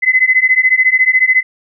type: beating tone pair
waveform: sine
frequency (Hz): 2025 / 2039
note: B6 / C7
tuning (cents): +43 / -45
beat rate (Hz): 14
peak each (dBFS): -11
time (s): 0.02-1.43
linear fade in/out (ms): 20
effects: none